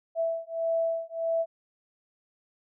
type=beating tone pair; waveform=sine; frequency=659.3 / 660.9 Hz; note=E5 / E5; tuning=0 / +4 cents; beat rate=1.6 Hz; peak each=-29 dBFS; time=0.15-1.46 s; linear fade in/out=50 ms; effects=none